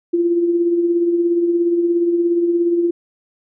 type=tone with tremolo; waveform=sine; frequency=343.6 Hz; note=F4; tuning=28 cents flat; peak=-11 dBFS; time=0.13-2.91 s; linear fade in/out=10 ms; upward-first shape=triangle; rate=17 Hz; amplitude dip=50%; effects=none